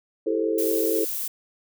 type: chord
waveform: sine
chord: A minor seventh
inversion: second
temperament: just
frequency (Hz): 330 / 396 / 440 / 528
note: E4 / G4 / A4 / C5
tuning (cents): +2 / +18 / 0 / +16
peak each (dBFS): -26 / -30 / -24 / -30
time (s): 0.26-1.05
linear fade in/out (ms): 10
type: noise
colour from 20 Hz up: violet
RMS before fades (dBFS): -29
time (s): 0.58-1.28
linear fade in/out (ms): 5
effects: none